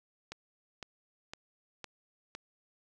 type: click train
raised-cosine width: 0.2 ms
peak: -24 dBFS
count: 5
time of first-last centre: 0.32-2.35 s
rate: 1.97 Hz
effects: none